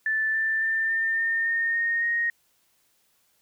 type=tone with pitch steps; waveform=sine; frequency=1758 / 1773.3 / 1788.7 / 1804.3 / 1820 / 1835.8 / 1851.8 / 1867.9 Hz; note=A6 / A6 / A6 / A6 / A#6 / A#6 / A#6 / A#6; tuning=-2 / +13 / +28 / +43 / -42 / -27 / -12 / +3 cents; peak=-22 dBFS; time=0.06-2.3 s; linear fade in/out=2 ms; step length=280 ms; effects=white hiss -67 dBFS RMS until 3.41 s